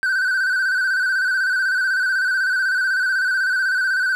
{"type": "tone with vibrato", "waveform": "triangle", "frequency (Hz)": 1522, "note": "F#6", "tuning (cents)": 48, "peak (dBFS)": -15, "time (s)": [0.03, 4.15], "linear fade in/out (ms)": 0, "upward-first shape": "square", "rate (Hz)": 16, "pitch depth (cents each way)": 47, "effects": []}